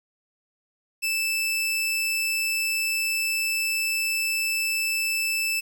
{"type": "tone", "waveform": "sawtooth", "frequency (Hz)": 2637, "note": "E7", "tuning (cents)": 0, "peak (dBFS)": -20, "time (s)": [1.02, 5.61], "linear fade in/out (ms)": 20, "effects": ["9-bit"]}